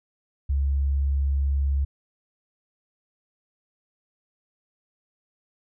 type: tone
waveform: sine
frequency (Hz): 69.3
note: C#2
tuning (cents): 0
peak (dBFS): -20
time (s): 0.49-1.85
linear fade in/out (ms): 10
effects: none